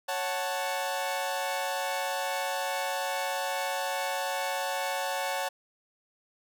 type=chord; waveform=sawtooth; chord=F# minor; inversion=second; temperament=equal; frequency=554.4 / 740 / 880 Hz; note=C#5 / F#5 / A5; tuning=0 / 0 / 0 cents; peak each=-30 dBFS; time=0.08-5.49 s; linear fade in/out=10 ms; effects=none